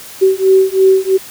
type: beating tone pair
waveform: sine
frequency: 380 / 383 Hz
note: F#4 / G4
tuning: +46 / -40 cents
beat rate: 3 Hz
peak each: -10 dBFS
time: 0.21-1.18 s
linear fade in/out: 20 ms
effects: white hiss -33 dBFS RMS until 1.3 s